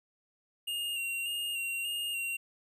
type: tone with vibrato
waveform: square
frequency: 2794 Hz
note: F7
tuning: in tune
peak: -33 dBFS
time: 0.67-2.37 s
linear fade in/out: 10 ms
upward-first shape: square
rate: 1.7 Hz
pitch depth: 26 cents each way
effects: 12-bit